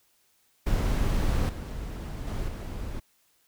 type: noise with level steps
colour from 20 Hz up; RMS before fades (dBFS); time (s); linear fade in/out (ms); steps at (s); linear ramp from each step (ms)
brown; -25 / -35 / -31 / -35; 0.66-3; 10; 1.49 / 2.27 / 2.48; 2
effects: white hiss -67 dBFS RMS until 3.47 s